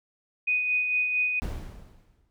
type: tone with tremolo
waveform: sine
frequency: 2489 Hz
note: D#7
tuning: in tune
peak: -21 dBFS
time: 0.47-1.4 s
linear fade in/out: 10 ms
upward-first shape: sine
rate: 4.4 Hz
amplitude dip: 40%
type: noise with exponential decay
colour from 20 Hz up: brown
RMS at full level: -29 dBFS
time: 1.42-2.3 s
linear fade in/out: 0 ms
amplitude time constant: 190 ms
effects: none